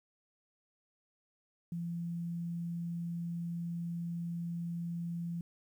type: tone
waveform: sine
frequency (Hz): 170.4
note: F3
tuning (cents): -42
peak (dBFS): -35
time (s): 1.72-5.41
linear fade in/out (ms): 2
effects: 11-bit